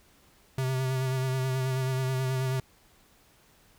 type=tone with vibrato; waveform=square; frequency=130.7 Hz; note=C3; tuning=1 cent flat; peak=-27 dBFS; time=0.58-2.6 s; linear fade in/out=2 ms; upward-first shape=sine; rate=9.3 Hz; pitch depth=28 cents each way; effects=pink hiss -61 dBFS RMS until 3.78 s